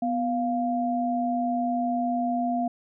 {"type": "tone pair together", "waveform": "sine", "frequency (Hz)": [246.9, 698.3], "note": ["B3", "F5"], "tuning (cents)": [0, 0], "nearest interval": "octave + tritone", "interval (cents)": 1800, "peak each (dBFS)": -26, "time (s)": [0.02, 2.68], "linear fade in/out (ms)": 5, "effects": []}